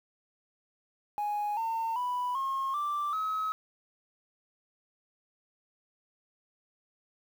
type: tone with pitch steps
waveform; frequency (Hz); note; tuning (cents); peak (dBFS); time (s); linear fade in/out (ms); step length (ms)
sine; 830.6 / 905.8 / 987.8 / 1077.2 / 1174.6 / 1281; G#5 / A#5 / B5 / C#6 / D6 / E6; 0 / -50 / 0 / -50 / 0 / -50; -27; 1.18-3.52; 0; 390
effects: tanh soft clip ceiling -27 dBFS + 9-bit